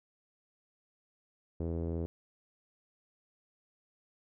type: tone with low-pass filter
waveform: sawtooth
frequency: 83.2 Hz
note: E2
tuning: 17 cents sharp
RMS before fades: -35 dBFS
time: 1.6-2.06 s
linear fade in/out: 0 ms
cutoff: 440 Hz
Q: 2.2
effects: none